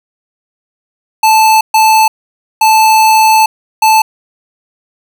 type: tone bursts at uneven times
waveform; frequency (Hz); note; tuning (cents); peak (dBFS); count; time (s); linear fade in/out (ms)
square; 876; A5; -8; -5; 4; 1.23-1.61 / 1.74-2.08 / 2.61-3.46 / 3.82-4.02; 5
effects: none